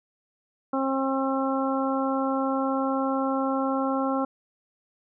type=harmonic tone; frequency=268.1 Hz; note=C4; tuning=42 cents sharp; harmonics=1 / 2 / 3 / 4 / 5; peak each=-26 / -29 / -31 / -32 / -33 dBFS; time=0.73-4.25 s; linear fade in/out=5 ms; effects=none